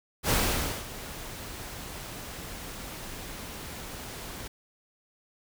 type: noise with ADSR envelope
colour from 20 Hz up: pink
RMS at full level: -24 dBFS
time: 0.23-4.48 s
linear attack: 70 ms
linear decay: 530 ms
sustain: -16 dB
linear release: 8 ms
effects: none